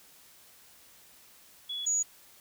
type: tone pair in turn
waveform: sine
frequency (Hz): 3387 / 6801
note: G#7 / G#8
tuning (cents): +33 / +40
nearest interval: octave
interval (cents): 1207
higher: second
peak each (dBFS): -33 / -25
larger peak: second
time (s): 1.69-1.86 / 1.86-2.03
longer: neither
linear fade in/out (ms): 10
effects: white hiss -57 dBFS RMS until 2.4 s